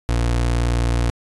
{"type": "tone", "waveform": "30% pulse", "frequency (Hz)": 58.9, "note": "A#1", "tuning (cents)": 19, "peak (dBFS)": -14, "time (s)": [0.09, 1.1], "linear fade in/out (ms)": 0, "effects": ["resampled to 24000 Hz"]}